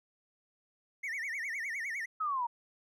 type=tone with vibrato; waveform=triangle; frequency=2012 Hz; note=B6; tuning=32 cents sharp; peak=-33 dBFS; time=1.03-2.06 s; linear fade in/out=10 ms; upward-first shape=sine; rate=9.8 Hz; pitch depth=210 cents each way
type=exponential sweep; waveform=sine; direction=down; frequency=1308 to 922 Hz; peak=-30 dBFS; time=2.2-2.47 s; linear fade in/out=10 ms
effects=none